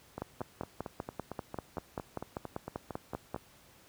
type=two click trains; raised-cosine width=1 ms; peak=-21 / -24 dBFS; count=17 / 15; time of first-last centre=0.22-3.345 / 0.18-3.362 s; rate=5.12 / 4.4 Hz; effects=pink hiss -60 dBFS RMS until 3.88 s + high-pass 60 Hz 12 dB/octave